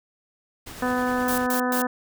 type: noise with tremolo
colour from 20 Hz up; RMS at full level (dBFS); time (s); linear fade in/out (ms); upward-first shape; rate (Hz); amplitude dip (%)
pink; -38; 0.66-1.47; 10; sine; 9.6; 30
type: harmonic tone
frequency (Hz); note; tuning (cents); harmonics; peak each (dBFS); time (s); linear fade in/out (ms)
250; B3; +21; 1 / 2 / 3 / 4 / 5 / 6 / 7; -25 / -28 / -30 / -31 / -32 / -33 / -33; 0.82-1.87; 5
type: noise bursts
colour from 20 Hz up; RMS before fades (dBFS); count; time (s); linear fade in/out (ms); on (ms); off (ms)
blue; -29; 3; 1.28-1.82; 2; 100; 120
effects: none